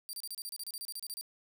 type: tone bursts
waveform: 15% pulse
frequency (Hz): 4699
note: D8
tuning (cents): 0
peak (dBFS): -32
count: 16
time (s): 0.09-1.211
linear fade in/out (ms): 0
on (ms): 41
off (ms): 31
effects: none